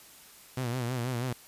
sawtooth tone with vibrato, 123.47 Hz, B2, in tune, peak -26 dBFS, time 0.57-1.33 s, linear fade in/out 5 ms, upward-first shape sine, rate 6.2 Hz, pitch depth 93 cents each way, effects white hiss -53 dBFS RMS until 1.47 s + resampled to 32000 Hz

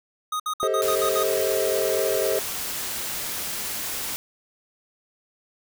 square tone bursts, 1244.5 Hz, D#6, in tune, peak -25 dBFS, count 7, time 0.32-1.232 s, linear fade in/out 5 ms, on 78 ms, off 61 ms
triangle chord, A half-diminished seventh, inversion third, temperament just, 396 / 440 / 528 / 633.6 Hz, G4 / A4 / C5 / Eb5, +18 / 0 / +16 / +31 cents, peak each -25 dBFS, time 0.63-2.39 s, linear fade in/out 0 ms
white noise, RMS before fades -30 dBFS, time 0.82-4.16 s, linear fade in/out 0 ms
effects none

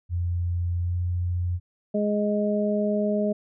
sine tone with pitch glide, 87.31 to 88.58 Hz, F2 to F2, 0 to +25 cents, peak -23 dBFS, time 0.09-1.6 s, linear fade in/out 50 ms, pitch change +25 cents, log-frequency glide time 0.8-0.96 s
harmonic tone, 208.1 Hz, G#3, 4 cents sharp, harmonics 1 / 2 / 3, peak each -24 / -28 / -26 dBFS, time 1.94-3.33 s, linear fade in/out 10 ms
effects none

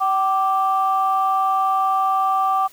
sine tone pair together, 766 / 1174.7 Hz, G5 / D6, -40 / 0 cents, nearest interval perfect fifth, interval 740 cents, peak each -18 dBFS, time 0-2.68 s, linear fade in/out 20 ms, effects tanh soft clip ceiling -9 dBFS + white hiss -49 dBFS RMS until 2.72 s

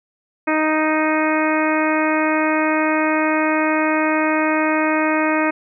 harmonic tone, 311.1 Hz, D#4, in tune, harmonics 1 / 2 / 3 / 4 / 5 / 6 / 7 / 8, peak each -19 / -22 / -24 / -25 / -26 / -27 / -27 / -28 dBFS, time 0.47-5.51 s, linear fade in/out 10 ms, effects none

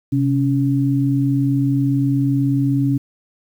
sine tone pair together, 131.7 / 279.5 Hz, C3 / C#4, +12 / +14 cents, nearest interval octave + minor second, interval 1302 cents, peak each -17 dBFS, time 0.12-2.98 s, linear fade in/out 10 ms, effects 8-bit

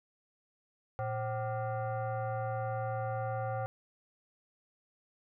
sine tone with frequency modulation, 114.8 Hz, A#2, 26 cents flat, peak -32 dBFS, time 0.99-3.66 s, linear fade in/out 0 ms, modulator 648 Hz, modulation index 1.3, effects none

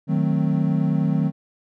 triangle chord, D# diminished seventh, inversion none, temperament equal, 155.56 / 185 / 220 / 261.6 Hz, D#3 / F#3 / A3 / C4, 0 / 0 / 0 / 0 cents, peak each -19 / -21 / -24 / -24 dBFS, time 0.07-1.32 s, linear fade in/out 50 ms, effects none

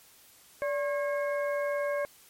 harmonic tone with a mistuned harmonic, 542 Hz, C#5, 39 cents flat, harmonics 1 / 2 / 3 / 4, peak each -28 / -38 / -38 / -42 dBFS, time 0.62-2.05 s, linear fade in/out 0 ms, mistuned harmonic 1, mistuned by +110 cents, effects white hiss -57 dBFS RMS until 2.29 s + MP3 64 kbps

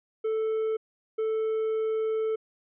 triangle tone pair in turn, 440 / 440 Hz, A4 / A4, 0 / 0 cents, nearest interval unison, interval 0 cents, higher neither, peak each -23 dBFS, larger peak neither, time 0.24-0.77 / 1.18-2.36 s, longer second, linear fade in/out 10 ms, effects resampled to 8000 Hz

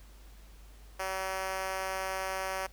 5% pulse tone with high-pass filter, 190 Hz, F#3, 46 cents sharp, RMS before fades -35 dBFS, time 0.99-2.67 s, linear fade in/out 10 ms, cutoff 550 Hz, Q 1.8, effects added 50 Hz sine -50 dBFS peak until 2.72 s + pink hiss -60 dBFS RMS until 2.72 s

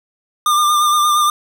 square tone with vibrato, 1200 Hz, D6, 37 cents sharp, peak -12 dBFS, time 0.46-1.3 s, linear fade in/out 2 ms, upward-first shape sine, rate 8.6 Hz, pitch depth 29 cents each way, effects none

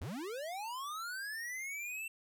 square linear sweep, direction up, 61.74 to 2700 Hz, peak -40 dBFS, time 0.01-2.08 s, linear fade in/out 5 ms, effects none

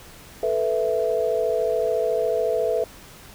sine chord, A suspended second, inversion none, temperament equal, 440 / 493.9 / 659.3 Hz, A4 / B4 / E5, 0 / 0 / 0 cents, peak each -24 dBFS, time 0.43-2.84 s, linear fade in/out 2 ms, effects pink hiss -45 dBFS RMS until 3.34 s

